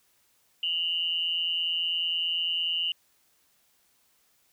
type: tone pair together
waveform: sine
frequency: 2834 / 3003 Hz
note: F7 / F#7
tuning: +25 / +25 cents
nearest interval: minor second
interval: 100 cents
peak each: -28 / -29 dBFS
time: 0.63-2.92 s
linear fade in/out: 2 ms
effects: white hiss -67 dBFS RMS until 4.52 s